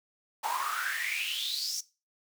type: noise with high-pass filter sweep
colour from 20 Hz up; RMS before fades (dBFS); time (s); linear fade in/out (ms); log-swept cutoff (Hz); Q
pink; -33; 0.43-1.81; 10; 830 to 6000; 9.7
effects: noise-tail reverb RT60 0.3 s tail -19 dB re dry